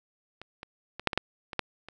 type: clicks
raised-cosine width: 0.3 ms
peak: -26 / -24 / -21 / -6 / -15 / -8 / -21 / -10 / -27 dBFS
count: 9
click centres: 0.416 / 0.631 / 0.996 / 1.073 / 1.132 / 1.176 / 1.532 / 1.593 / 1.886 s
effects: none